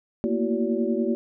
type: tone cluster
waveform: sine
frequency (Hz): 227.7 / 238.1 / 334.1 / 377.7 / 570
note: A#3 / A#3 / E4 / F#4 / C#5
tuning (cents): -40 / +37 / +23 / +36 / +48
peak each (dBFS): -27 / -27 / -29 / -27 / -32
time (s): 0.24-1.15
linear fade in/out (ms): 0
effects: none